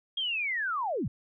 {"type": "linear sweep", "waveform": "sine", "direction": "down", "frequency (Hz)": [3281, 78.8], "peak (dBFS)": -28, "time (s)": [0.17, 1.08], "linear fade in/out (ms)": 5, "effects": []}